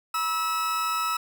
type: tone pair together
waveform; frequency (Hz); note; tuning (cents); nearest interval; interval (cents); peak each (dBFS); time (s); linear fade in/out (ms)
40% pulse; 965.5 / 1300; B5 / E6; -39 / -24; perfect fourth; 515; -34 / -24; 0.14-1.17; 5
effects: none